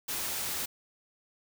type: noise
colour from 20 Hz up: white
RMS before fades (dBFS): -34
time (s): 0.08-0.66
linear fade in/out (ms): 10
effects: none